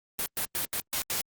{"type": "noise bursts at uneven times", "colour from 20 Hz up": "white", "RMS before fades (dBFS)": -30, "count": 6, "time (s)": [[0.19, 0.26], [0.37, 0.45], [0.55, 0.65], [0.73, 0.8], [0.93, 1.02], [1.1, 1.21]], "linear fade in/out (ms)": 0, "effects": ["Opus 32 kbps"]}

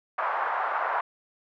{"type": "band-pass noise", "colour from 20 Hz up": "white", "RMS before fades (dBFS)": -28, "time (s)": [0.18, 1.01], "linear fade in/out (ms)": 5, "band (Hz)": [700, 1300], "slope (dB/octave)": 24, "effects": []}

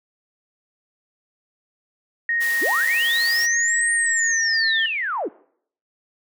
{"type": "tone with pitch glide", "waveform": "sine", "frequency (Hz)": [1864.7, 1800.1], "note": ["A#6", "A6"], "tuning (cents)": [0, 39], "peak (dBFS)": -19, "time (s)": [2.29, 4.86], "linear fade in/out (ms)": 2, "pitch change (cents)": -61, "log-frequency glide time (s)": [3.9, 4.68]}
{"type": "high-pass noise", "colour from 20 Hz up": "white", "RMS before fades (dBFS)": -32, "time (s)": [2.4, 3.47], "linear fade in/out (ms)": 20, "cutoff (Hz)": 440, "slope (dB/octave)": 12}
{"type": "linear two-way sweep", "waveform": "sine", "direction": "up then down", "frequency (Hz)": [217, 8870, 217], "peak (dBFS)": -22, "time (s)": [2.61, 5.29], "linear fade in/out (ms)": 20, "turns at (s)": 3.93}
{"effects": ["noise-tail reverb RT60 0.6 s tail -20 dB re dry"]}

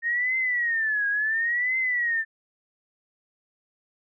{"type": "tone with vibrato", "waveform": "sine", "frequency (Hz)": 1842, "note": "A#6", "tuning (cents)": -21, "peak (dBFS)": -22, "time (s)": [0.02, 2.25], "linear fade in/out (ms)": 50, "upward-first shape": "triangle", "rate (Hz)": 0.71, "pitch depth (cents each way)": 210, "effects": []}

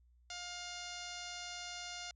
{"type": "tone", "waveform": "5% pulse", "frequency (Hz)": 708, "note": "F5", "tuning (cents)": 23, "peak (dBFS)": -31, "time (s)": [0.3, 2.11], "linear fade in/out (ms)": 2, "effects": ["added 60 Hz sine -64 dBFS peak until 2.15 s", "resampled to 16000 Hz"]}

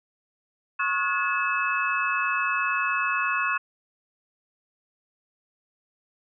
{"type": "tone cluster", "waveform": "sine", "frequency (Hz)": [1096, 1265, 1444, 1701, 2599], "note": ["C#6", "D#6", "F#6", "G#6", "E7"], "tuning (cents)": [-20, 28, -43, 41, -25], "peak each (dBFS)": [-27, -35, -28, -32, -28], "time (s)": [0.79, 3.58], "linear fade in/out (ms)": 10, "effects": []}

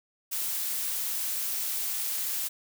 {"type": "noise", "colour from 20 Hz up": "blue", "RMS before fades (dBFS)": -31, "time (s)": [0.31, 2.49], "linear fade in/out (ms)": 20, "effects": []}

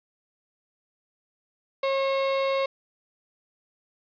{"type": "tone", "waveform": "35% pulse", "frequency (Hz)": 542, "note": "C#5", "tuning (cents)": -39, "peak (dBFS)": -21, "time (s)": [1.83, 2.66], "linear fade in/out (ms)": 5, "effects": ["resampled to 11025 Hz", "8-bit"]}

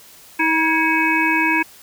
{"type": "harmonic tone with a mistuned harmonic", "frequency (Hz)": 319.2, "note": "D#4", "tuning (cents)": 44, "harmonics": [1, 3, 5, 7, 8], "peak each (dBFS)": [-21, -21, -21, -21, -21], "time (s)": [0.39, 1.63], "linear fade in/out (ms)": 10, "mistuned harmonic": 5, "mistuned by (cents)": 58, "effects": ["white hiss -45 dBFS RMS until 1.82 s"]}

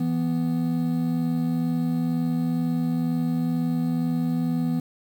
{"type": "tone pair together", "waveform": "triangle", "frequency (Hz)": [164.79, 246.9], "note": ["E3", "B3"], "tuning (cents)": [0, 0], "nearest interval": "perfect fifth", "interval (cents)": 700, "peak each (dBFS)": [-23, -22], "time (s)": [0, 4.8], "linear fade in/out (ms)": 5, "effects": ["8-bit"]}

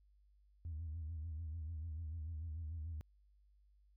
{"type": "tone with vibrato", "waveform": "sine", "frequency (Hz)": 80.1, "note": "E2", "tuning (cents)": -49, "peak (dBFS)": -40, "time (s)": [0.65, 3.01], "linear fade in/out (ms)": 0, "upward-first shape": "sine", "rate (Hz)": 6.8, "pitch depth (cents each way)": 100, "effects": ["tanh soft clip ceiling -38 dBFS", "added 50 Hz sine -66 dBFS peak until 3.96 s"]}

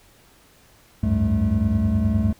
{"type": "tone cluster", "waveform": "triangle", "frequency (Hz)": [72, 92.4, 102.1, 193.8, 215.9], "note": ["D2", "F#2", "G#2", "G3", "A3"], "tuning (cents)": [-34, -2, -29, -20, -33], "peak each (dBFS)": [-23, -21, -23, -27, -19], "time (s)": [1.03, 2.33], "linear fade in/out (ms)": 5, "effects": ["pink hiss -54 dBFS RMS until 2.39 s"]}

